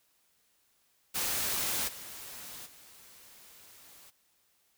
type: noise with level steps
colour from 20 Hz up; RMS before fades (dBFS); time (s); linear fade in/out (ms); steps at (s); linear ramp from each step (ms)
white; -32 / -45 / -55; 1.14-4.11; 20; 1.87 / 2.65; 20
effects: white hiss -71 dBFS RMS until 4.77 s